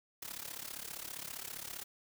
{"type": "noise with amplitude modulation", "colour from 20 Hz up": "white", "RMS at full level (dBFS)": -41, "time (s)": [0.22, 1.84], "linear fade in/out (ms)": 5, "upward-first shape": "sine", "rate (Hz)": 35.1, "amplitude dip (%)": 85, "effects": []}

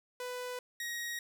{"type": "tone pair in turn", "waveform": "sawtooth", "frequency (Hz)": [497.2, 1888.1], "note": ["B4", "A#6"], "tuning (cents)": [12, 22], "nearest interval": "octave + major seventh", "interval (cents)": 2310, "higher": "second", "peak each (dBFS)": [-34, -33], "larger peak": "second", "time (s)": [[0.2, 0.59], [0.8, 1.19]], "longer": "neither", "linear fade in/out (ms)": 2, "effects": []}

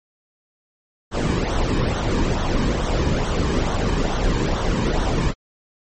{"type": "noise with flanger", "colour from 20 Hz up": "brown", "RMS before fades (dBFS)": -20, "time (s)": [1.11, 5.34], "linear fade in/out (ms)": 50, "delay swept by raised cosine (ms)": [0.4, 1.5], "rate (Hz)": 2.3, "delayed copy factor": -0.55, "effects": ["MP3 32 kbps"]}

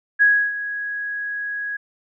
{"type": "tone with ADSR envelope", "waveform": "sine", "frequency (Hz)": 1661.2, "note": "G#6", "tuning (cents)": 0, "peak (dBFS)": -10, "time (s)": [0.19, 1.77], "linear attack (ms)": 29, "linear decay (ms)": 300, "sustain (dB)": -14, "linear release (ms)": 9, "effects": []}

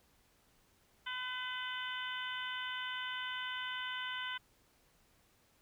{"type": "harmonic tone", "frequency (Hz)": 505, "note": "B4", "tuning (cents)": 39, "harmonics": [2, 3, 4, 5, 6, 7], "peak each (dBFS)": [-45, -42, -46, -53, -43, -49], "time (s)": [1.06, 4.38], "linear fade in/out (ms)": 10, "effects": ["pink hiss -70 dBFS RMS until 5.61 s"]}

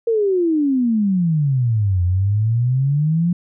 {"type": "exponential two-way sweep", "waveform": "sine", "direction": "down then up", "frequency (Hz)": [470.1, 87.31, 177.9], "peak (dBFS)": -14, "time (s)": [0.07, 3.33], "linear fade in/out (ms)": 5, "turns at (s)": 2.03, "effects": []}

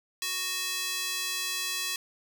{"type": "tone with high-pass filter", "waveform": "square", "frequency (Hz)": 370, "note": "F#4", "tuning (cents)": 0, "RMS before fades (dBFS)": -32, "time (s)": [0.22, 1.96], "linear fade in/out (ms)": 2, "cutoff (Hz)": 3000, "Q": 0.84, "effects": []}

